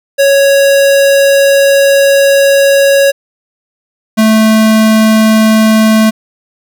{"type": "tone pair in turn", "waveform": "square", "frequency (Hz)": [554.4, 219], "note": ["C#5", "A3"], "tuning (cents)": [0, -8], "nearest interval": "octave + major third", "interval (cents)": 1608, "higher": "first", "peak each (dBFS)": -5, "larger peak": "neither", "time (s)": [[0.18, 3.12], [4.17, 6.11]], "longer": "first", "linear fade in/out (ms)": 20, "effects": []}